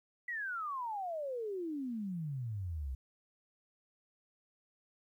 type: exponential sweep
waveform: sine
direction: down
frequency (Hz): 1990 to 62.3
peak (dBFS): -36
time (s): 0.28-2.95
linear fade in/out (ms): 5
effects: 12-bit